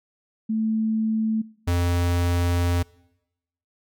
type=tone pair in turn; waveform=sine / square; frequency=220 / 87.31 Hz; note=A3 / F2; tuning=0 / 0 cents; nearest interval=octave + major third; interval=1600 cents; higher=first; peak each=-21 / -20 dBFS; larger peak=second; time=0.49-1.42 / 1.67-2.83 s; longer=second; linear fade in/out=10 ms; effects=noise-tail reverb RT60 0.9 s tail -24 dB re dry